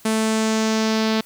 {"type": "tone with low-pass filter sweep", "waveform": "sawtooth", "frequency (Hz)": 220, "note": "A3", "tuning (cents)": 0, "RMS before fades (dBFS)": -20, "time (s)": [0.05, 1.21], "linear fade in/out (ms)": 5, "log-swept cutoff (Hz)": [10000, 4300], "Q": 2.1, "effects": ["white hiss -49 dBFS RMS until 1.25 s"]}